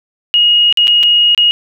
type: tone with dropouts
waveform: sine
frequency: 2877 Hz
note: F#7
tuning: 49 cents flat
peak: -6 dBFS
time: 0.34-1.51 s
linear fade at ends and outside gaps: 0 ms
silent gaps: 0.726-0.773 / 0.872-0.879 / 1.03-1.034 / 1.348-1.377 s
effects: none